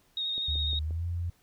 sine tone with vibrato, 3729 Hz, A#7, in tune, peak -29 dBFS, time 0.17-0.79 s, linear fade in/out 2 ms, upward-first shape square, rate 12 Hz, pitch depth 17 cents each way
click train, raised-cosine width 2 ms, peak -34 dBFS, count 4, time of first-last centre 0.38-0.908 s, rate 5.68 Hz
sine tone with pitch glide, 75.1 to 86.27 Hz, D2 to F2, +39 to -21 cents, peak -29 dBFS, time 0.48-1.3 s, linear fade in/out 5 ms, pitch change +240 cents, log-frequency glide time 0.79-1.05 s
effects pink hiss -66 dBFS RMS until 1.42 s

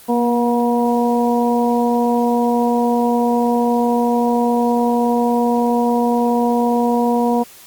harmonic tone with a mistuned harmonic, 239.7 Hz, A#3, 48 cents sharp, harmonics 1 / 2 / 3 / 4, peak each -16 / -19 / -21 / -22 dBFS, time 0.08-7.44 s, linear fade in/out 20 ms, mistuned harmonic 1, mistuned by -17 cents, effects white hiss -42 dBFS RMS until 7.66 s + Opus 32 kbps

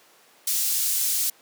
pink high-pass noise, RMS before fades -24 dBFS, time 0.47-1.3 s, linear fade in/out 5 ms, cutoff 7000 Hz, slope 12 dB/octave, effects pink hiss -55 dBFS RMS until 1.41 s + high-pass 400 Hz 12 dB/octave

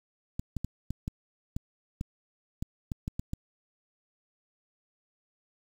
clicks, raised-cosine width 5 ms, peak -20 dBFS, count 12, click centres 0.395 / 0.567 / 0.646 / 0.906 / 1.079 / 1.565 / 2.011 / 2.625 / 2.918 / 3.079 / 3.195 / 3.334 s, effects 8-bit

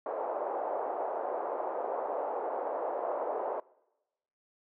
pink band-pass noise, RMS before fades -34 dBFS, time 0.06-3.6 s, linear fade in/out 2 ms, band 470 to 850 Hz, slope 24 dB/octave, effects noise-tail reverb RT60 1.0 s tail -24 dB re dry + high-pass 300 Hz 12 dB/octave

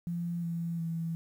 sine tone with pitch steps, 171.8 / 168.56 / 165.37 Hz, F3 / E3 / E3, -28 / +39 / +6 cents, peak -31 dBFS, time 0.07-1.15 s, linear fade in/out 0 ms, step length 360 ms, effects 10-bit

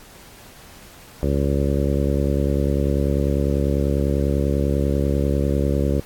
harmonic tone, 70.1 Hz, C#2, 20 cents sharp, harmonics 1 / 2 / 3 / 4 / 5 / 6 / 7 / 8, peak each -21 / -24 / -26 / -27 / -28 / -29 / -29 / -30 dBFS, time 1.23-6 s, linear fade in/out 0 ms, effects pink hiss -45 dBFS RMS until 6.05 s + AAC 64 kbps

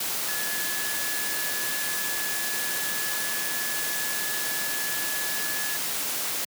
sine tone in noise, 1705 Hz, G#6, 45 cents sharp, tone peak -33 dBFS, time 0.28-5.77 s, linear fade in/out 5 ms, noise white, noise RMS -29 dBFS, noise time 0-6.45 s, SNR -7 dB, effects high-pass 150 Hz 12 dB/octave

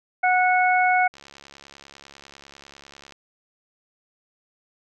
harmonic tone, 734 Hz, F#5, 14 cents flat, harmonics 1 / 2 / 3, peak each -18 / -23 / -23 dBFS, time 0.23-1.08 s, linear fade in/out 10 ms
click train, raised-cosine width 0.2 ms, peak -27 dBFS, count 140, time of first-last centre 1.14-3.123 s, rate 70.1 Hz
effects none

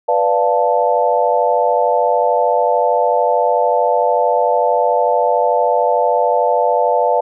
sine chord, B half-diminished seventh, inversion none, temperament equal, 493.9 / 587.3 / 698.5 / 880 Hz, B4 / D5 / F5 / A5, 0 / 0 / 0 / 0 cents, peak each -17 dBFS, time 0.08-7.21 s, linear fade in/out 10 ms, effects none

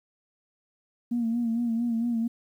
sine tone with vibrato, 233.1 Hz, A#3, in tune, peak -23 dBFS, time 1.11-2.28 s, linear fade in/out 10 ms, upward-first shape sine, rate 4.4 Hz, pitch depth 54 cents each way, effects tanh soft clip ceiling -19 dBFS + 10-bit

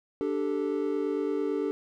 triangle chord, D suspended fourth, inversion none, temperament just, 293.7 / 391.6 / 440.5 Hz, D4 / G4 / A4, 0 / -2 / +2 cents, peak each -29 dBFS, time 0.21-1.71 s, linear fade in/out 0 ms, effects none

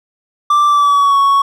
triangle tone with pitch glide, 1174.7 to 1112 Hz, D6 to C#6, 0 to +5 cents, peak -6 dBFS, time 0.5-1.42 s, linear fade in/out 5 ms, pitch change -95 cents, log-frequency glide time 0.67-1.18 s, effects none

